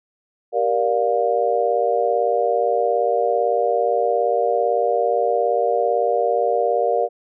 sine chord, G minor seventh, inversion none, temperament just, 392 / 470.4 / 588 / 705.6 Hz, G4 / Bb4 / D5 / F5, 0 / +16 / +2 / +18 cents, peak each -26 / -20 / -22 / -21 dBFS, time 0.52-7.09 s, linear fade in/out 50 ms, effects none

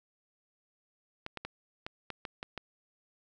clicks, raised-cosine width 0.3 ms, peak -22 dBFS, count 8, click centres 1.264 / 1.373 / 1.45 / 1.865 / 2.103 / 2.252 / 2.429 / 2.577 s, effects none

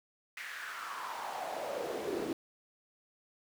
brown noise with high-pass filter sweep, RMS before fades -39 dBFS, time 0.37-2.33 s, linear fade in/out 2 ms, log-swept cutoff 2000 to 310 Hz, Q 3.9, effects none

